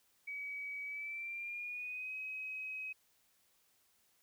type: tone with pitch glide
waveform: sine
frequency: 2273 to 2537 Hz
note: C#7 to D#7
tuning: +43 to +33 cents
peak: -40 dBFS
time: 0.27-2.93 s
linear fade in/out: 10 ms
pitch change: +190 cents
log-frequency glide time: 0.84-2.15 s
effects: white hiss -73 dBFS RMS until 4.22 s